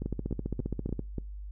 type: two click trains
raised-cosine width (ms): 3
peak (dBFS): -21 / -19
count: 5 / 15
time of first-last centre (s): 0.02-1.183 / 0.06-0.993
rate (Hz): 3.44 / 15
effects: noise-tail reverb RT60 0.3 s tail -25 dB re dry + added 50 Hz sine -38 dBFS peak until 1.51 s